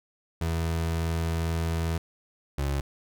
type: tone pair in turn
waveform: 30% pulse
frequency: 82.41 / 69.99 Hz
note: E2 / C#2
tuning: 0 / +17 cents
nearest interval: minor third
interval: 283 cents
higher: first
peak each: -23 dBFS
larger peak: neither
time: 0.41-1.98 / 2.58-2.81 s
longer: first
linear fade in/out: 5 ms
effects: none

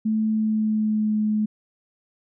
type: tone with pitch glide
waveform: sine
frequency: 218 to 213.5 Hz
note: A3 to G#3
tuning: -16 to +48 cents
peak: -19 dBFS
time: 0.05-1.46 s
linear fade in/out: 10 ms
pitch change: -36 cents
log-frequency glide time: 0.3-1.17 s
effects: none

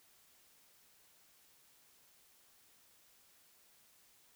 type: silence
effects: white hiss -67 dBFS RMS until 4.35 s

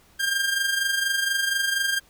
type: tone with amplitude modulation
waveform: sawtooth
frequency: 1600 Hz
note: G6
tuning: 35 cents sharp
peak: -16 dBFS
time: 0.19-2 s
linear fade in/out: 20 ms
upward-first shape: sine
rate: 24.2 Hz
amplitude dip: 55%
effects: pink hiss -57 dBFS RMS until 2.09 s

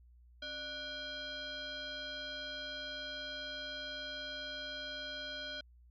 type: tone with frequency modulation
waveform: sine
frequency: 2349 Hz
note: D7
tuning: in tune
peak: -40 dBFS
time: 0.42-5.61 s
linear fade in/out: 5 ms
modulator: 873 Hz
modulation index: 2.1
effects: added 60 Hz sine -58 dBFS peak until 5.9 s

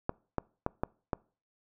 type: clicks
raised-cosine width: 1 ms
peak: -15 dBFS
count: 5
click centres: 0.094 / 0.383 / 0.664 / 0.835 / 1.132 s
effects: noise-tail reverb RT60 0.4 s tail -25 dB re dry

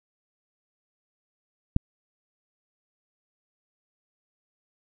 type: click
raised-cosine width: 5 ms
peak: -7 dBFS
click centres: 1.764 s
effects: none

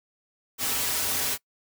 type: noise with comb filter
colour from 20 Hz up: white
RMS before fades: -27 dBFS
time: 0.58-1.38 s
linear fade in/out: 50 ms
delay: 5.7 ms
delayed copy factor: -0.9
effects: noise-tail reverb RT60 0.1 s tail -23 dB re dry

